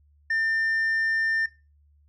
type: tone with tanh clipping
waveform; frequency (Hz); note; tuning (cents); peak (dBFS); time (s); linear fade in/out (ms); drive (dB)
triangle; 1800; A6; +39; -23; 0.3-1.46; 5; 7
effects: noise-tail reverb RT60 0.3 s tail -20 dB re dry + added 73 Hz sine -57 dBFS peak until 2.08 s